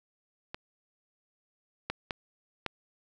clicks, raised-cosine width 0.3 ms, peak -21 / -15 / -16 / -15 dBFS, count 4, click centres 0.545 / 1.9 / 2.108 / 2.663 s, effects none

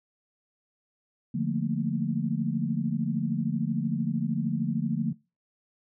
sine chord, Bb major seventh, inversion first, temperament equal, 146.83 / 174.61 / 220 / 233.1 Hz, D3 / F3 / A3 / Bb3, 0 / 0 / 0 / 0 cents, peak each -31 dBFS, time 1.34-5.13 s, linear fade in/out 10 ms, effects noise-tail reverb RT60 0.3 s tail -24 dB re dry

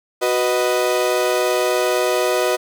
35% pulse chord, B major, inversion second, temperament equal, 370 / 493.9 / 622.3 Hz, F#4 / B4 / D#5, 0 / 0 / 0 cents, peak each -19 dBFS, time 0.21-2.57 s, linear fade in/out 20 ms, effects none

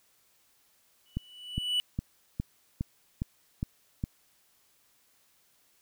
triangle tone with exponential growth, 2960 Hz, F#7, in tune, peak -22 dBFS, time 1.06-1.8 s, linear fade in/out 0 ms, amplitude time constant 160 ms
click train, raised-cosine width 5 ms, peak -18 dBFS, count 8, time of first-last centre 1.17-4.039 s, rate 2.44 Hz
effects white hiss -67 dBFS RMS until 5.81 s

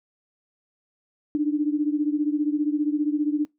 sine beating tone pair, 293.7 / 308.7 Hz, D4 / D#4, 0 / -14 cents, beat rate 15 Hz, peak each -22 / -26 dBFS, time 1.35-3.45 s, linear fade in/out 0 ms, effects noise-tail reverb RT60 0.2 s tail -24 dB re dry

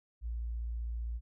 sine tone, 57.7 Hz, A#1, 17 cents flat, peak -34 dBFS, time 0.21-1.21 s, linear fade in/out 50 ms, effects none

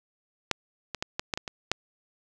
clicks, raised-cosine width 0.2 ms, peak -6 / -15 / -12 / -11 / -10 / -14 / -17 / -6 dBFS, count 8, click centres 0.513 / 0.947 / 1.025 / 1.195 / 1.338 / 1.375 / 1.478 / 1.716 s, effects none

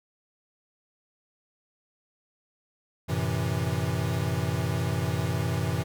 square chord, F# half-diminished seventh, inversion none, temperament equal with one note detuned, 92.5 / 112.38 / 130.81 / 164.81 Hz, F#2 / A2 / C3 / E3, 0 / +37 / 0 / 0 cents, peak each -32 dBFS, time 3.08-5.84 s, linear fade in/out 20 ms, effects none

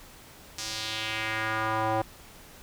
square tone with band-pass filter sweep, 110 Hz, A2, in tune, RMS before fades -30 dBFS, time 0.58-2.02 s, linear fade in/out 5 ms, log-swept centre 6000 to 720 Hz, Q 1.9, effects pink hiss -50 dBFS RMS until 2.62 s

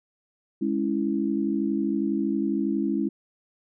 sine chord, C# minor, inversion second, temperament equal, 207.7 / 277.2 / 329.6 Hz, G#3 / C#4 / E4, 0 / 0 / 0 cents, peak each -27 dBFS, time 0.61-3.09 s, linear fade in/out 10 ms, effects none

